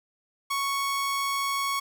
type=tone; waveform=sawtooth; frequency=1108.7 Hz; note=C#6; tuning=in tune; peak=-22 dBFS; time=0.5-1.8 s; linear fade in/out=10 ms; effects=none